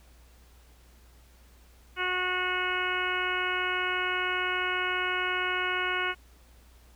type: harmonic tone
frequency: 365.2 Hz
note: F#4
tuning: 23 cents flat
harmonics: 1 / 2 / 3 / 4 / 5 / 6 / 7 / 8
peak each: -36 / -39 / -34 / -31 / -39 / -34 / -37 / -36 dBFS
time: 1.96-6.15 s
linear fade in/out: 50 ms
effects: added 60 Hz sine -54 dBFS peak until 6.95 s + pink hiss -61 dBFS RMS until 6.95 s